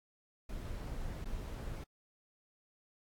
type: noise with dropouts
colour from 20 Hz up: brown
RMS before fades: -41 dBFS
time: 0.49-1.84 s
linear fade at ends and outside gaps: 5 ms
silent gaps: 1.246-1.255 s
effects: AAC 64 kbps